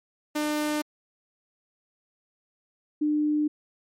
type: tone pair in turn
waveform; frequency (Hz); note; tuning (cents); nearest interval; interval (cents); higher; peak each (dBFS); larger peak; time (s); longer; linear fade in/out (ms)
sawtooth / sine; 300 / 300; D4 / D4; +37 / +37; unison; 0; neither; -21; neither; 0.35-0.82 / 3.01-3.48; neither; 10
effects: MP3 64 kbps